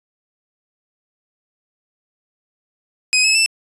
20% pulse tone with pitch steps, 2517 / 2585 / 2654 Hz, D#7 / E7 / E7, +19 / -34 / +11 cents, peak -7 dBFS, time 3.13-3.46 s, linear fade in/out 0 ms, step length 110 ms, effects resampled to 24000 Hz

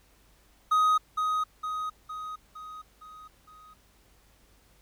triangle tone with echo, 1254 Hz, D#6, 13 cents sharp, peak -18 dBFS, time 0.71-0.98 s, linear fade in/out 10 ms, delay 460 ms, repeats 6, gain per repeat -5 dB, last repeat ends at 3.74 s, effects added 50 Hz sine -63 dBFS peak until 4.81 s + pink hiss -63 dBFS RMS until 4.81 s

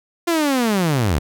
sawtooth linear sweep, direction down, 349.2 to 64 Hz, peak -12 dBFS, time 0.27-1.19 s, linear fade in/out 10 ms, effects none

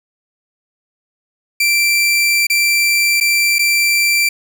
sawtooth tone with dropouts, 2349 Hz, D7, in tune, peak -8 dBFS, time 1.6-4.29 s, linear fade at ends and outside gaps 5 ms, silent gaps 2.469-2.499 / 3.202-3.209 / 3.585-3.591 s, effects none

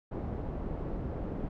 pink low-pass noise, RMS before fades -36 dBFS, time 0.11-1.49 s, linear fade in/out 10 ms, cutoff 580 Hz, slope 12 dB/octave, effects none

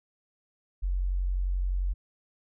sine tone, 45.75 Hz, F#1, 19 cents flat, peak -25 dBFS, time 0.82-1.94 s, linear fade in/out 20 ms, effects none

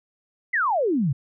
sine exponential sweep, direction down, 2089 to 123.2 Hz, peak -19 dBFS, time 0.53-1.13 s, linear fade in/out 10 ms, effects none

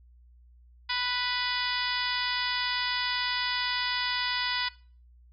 harmonic tone, 493.9 Hz, B4, in tune, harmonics 2 / 3 / 4 / 5 / 6 / 7 / 8 / 9 / 10, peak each -35 / -36 / -34 / -38 / -37 / -35 / -38 / -38 / -35 dBFS, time 0.89-4.69 s, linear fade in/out 10 ms, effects noise-tail reverb RT60 0.4 s tail -20 dB re dry + added 60 Hz sine -53 dBFS peak until 5.32 s

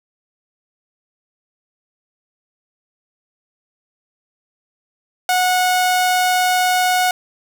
sawtooth tone, 732 Hz, F#5, 19 cents flat, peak -10 dBFS, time 5.29-7.11 s, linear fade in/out 2 ms, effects none

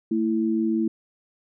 sine tone pair together, 223.5 / 329.6 Hz, A3 / E4, +27 / 0 cents, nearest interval perfect fifth, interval 673 cents, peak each -23 dBFS, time 0.11-0.88 s, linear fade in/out 5 ms, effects none

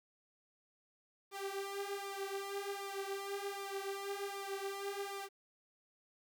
sawtooth tone with flanger, 396.1 Hz, G4, 18 cents sharp, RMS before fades -42 dBFS, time 1.31-5.29 s, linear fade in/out 50 ms, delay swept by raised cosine 0.83 to 6.03 ms, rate 1.3 Hz, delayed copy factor +0.85, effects 11-bit

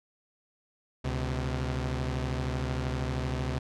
sawtooth tone pair together, 70.3 / 127.74 Hz, C#2 / C3, +25 / -41 cents, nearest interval minor seventh, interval 1034 cents, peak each -28 dBFS, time 1.04-3.59 s, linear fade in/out 10 ms, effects low-pass 6000 Hz 12 dB/octave

